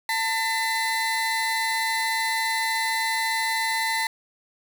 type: tone pair together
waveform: 30% pulse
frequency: 896.5 / 2023 Hz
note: A5 / B6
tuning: +32 / +41 cents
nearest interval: octave + major second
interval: 1409 cents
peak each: -23 dBFS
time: 0.09-4.07 s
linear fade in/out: 2 ms
effects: none